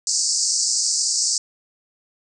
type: band-pass noise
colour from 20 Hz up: pink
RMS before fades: -21 dBFS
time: 0.07-1.38 s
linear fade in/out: 2 ms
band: 4600 to 8400 Hz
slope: 96 dB/octave
effects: none